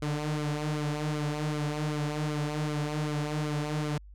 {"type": "tone with flanger", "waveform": "sawtooth", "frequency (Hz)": 150, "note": "D3", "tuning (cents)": 37, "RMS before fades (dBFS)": -31, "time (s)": [0.02, 3.98], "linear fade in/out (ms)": 5, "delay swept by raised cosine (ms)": [1.1, 6.1], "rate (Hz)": 2.6, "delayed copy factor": -0.6, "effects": ["added 50 Hz sine -46 dBFS peak until 4.14 s", "low-pass 9000 Hz 12 dB/octave"]}